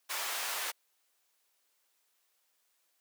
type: high-pass noise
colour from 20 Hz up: pink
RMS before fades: -36 dBFS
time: 0.09-0.72 s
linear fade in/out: 20 ms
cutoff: 830 Hz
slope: 12 dB/octave
effects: white hiss -75 dBFS RMS until 3 s + high-pass 400 Hz 12 dB/octave